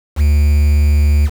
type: tone with quantisation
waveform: triangle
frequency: 73.42 Hz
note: D2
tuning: in tune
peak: -6 dBFS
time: 0.16-1.3 s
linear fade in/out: 50 ms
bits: 5
effects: none